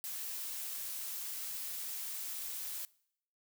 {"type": "noise", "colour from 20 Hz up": "blue", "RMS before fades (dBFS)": -41, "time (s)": [0.04, 2.85], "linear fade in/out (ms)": 0, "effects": ["noise-tail reverb RT60 0.7 s tail -23 dB re dry"]}